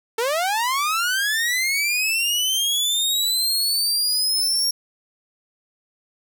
sawtooth linear sweep, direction up, 436.8 to 5588 Hz, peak -16 dBFS, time 0.18-4.71 s, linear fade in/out 5 ms, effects none

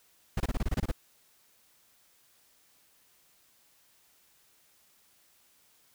brown noise bursts, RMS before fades -28 dBFS, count 10, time 0.37-0.915 s, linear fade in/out 5 ms, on 32 ms, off 25 ms, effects white hiss -65 dBFS RMS until 5.94 s

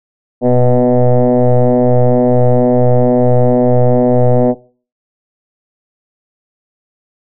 sine tone with frequency modulation, 246.9 Hz, B3, in tune, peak -5 dBFS, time 0.41-4.55 s, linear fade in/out 50 ms, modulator 124 Hz, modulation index 3.3, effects noise-tail reverb RT60 0.4 s tail -20 dB re dry + tanh soft clip ceiling -1 dBFS

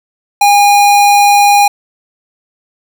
square tone, 815 Hz, G#5, 33 cents flat, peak -5 dBFS, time 0.41-1.68 s, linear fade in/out 5 ms, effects none

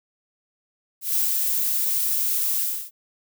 violet noise with ADSR envelope, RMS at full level -21 dBFS, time 1.01-2.91 s, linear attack 140 ms, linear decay 180 ms, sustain -2 dB, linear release 300 ms, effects none

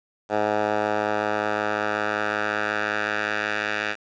10% pulse tone with band-pass filter sweep, 105.4 Hz, G#2, 26 cents sharp, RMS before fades -25 dBFS, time 0.29-3.96 s, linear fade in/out 50 ms, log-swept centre 810 to 2000 Hz, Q 1.7, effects resampled to 16000 Hz + 8-bit

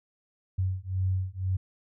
sine beating tone pair, 92.7 / 94.7 Hz, F#2 / F#2, +4 / +41 cents, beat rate 2 Hz, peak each -29 dBFS, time 0.58-1.57 s, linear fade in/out 10 ms, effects none

